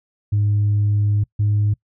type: tone pair in turn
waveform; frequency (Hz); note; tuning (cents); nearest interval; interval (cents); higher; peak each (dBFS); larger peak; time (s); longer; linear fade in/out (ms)
sine; 103.4 / 104; G#2 / G#2; -7 / +3; unison; 10; second; -13; neither; 0.32-1.24 / 1.39-1.74; first; 10
effects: noise-tail reverb RT60 0.1 s tail -24 dB re dry + tanh soft clip ceiling -12 dBFS